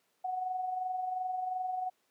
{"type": "tone with amplitude modulation", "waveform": "sine", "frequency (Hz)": 740, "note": "F#5", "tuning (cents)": 0, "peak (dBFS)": -30, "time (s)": [0.24, 1.9], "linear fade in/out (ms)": 10, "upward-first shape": "sine", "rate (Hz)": 22.8, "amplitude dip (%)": 45, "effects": ["pink hiss -74 dBFS RMS until 2.1 s", "high-pass 300 Hz 12 dB/octave"]}